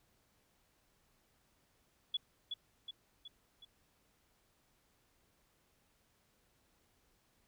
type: tone with echo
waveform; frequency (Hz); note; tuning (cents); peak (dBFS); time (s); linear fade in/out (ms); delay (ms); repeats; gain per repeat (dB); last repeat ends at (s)
sine; 3399; G#7; +39; -32; 2.14-2.17; 5; 370; 4; -5; 3.65
effects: pink hiss -74 dBFS RMS until 7.47 s